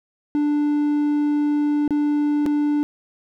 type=tone with dropouts; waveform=triangle; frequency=294.5 Hz; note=D4; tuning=5 cents sharp; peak=-15 dBFS; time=0.35-2.83 s; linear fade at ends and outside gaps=0 ms; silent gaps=1.878-1.907 / 2.457-2.463 s; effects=none